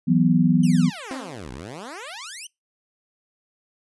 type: chord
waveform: sine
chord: E suspended second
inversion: none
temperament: just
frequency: 164.81 / 185.42 / 247.2 Hz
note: E3 / F#3 / B3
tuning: 0 / +4 / +2 cents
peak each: -19 dBFS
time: 0.07-0.9 s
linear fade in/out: 20 ms
type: exponential two-way sweep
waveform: 10% pulse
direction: down then up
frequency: 3126 to 58 to 3126 Hz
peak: -26 dBFS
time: 0.63-2.47 s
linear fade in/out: 5 ms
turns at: 1.52 s
type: tone with exponential decay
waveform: sawtooth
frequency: 264.6 Hz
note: C4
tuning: 20 cents sharp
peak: -24 dBFS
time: 1.11-1.57 s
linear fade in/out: 0 ms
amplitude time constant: 100 ms
effects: noise-tail reverb RT60 0.2 s tail -25 dB re dry + resampled to 24000 Hz